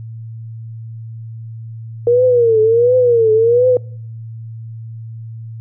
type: tone with vibrato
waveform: sine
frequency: 469.8 Hz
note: A#4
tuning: 13 cents sharp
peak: -8 dBFS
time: 2.07-3.77 s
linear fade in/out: 2 ms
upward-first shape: triangle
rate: 1.4 Hz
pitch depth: 150 cents each way
effects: noise-tail reverb RT60 0.6 s tail -25 dB re dry + added 113 Hz sine -27 dBFS peak until 5.6 s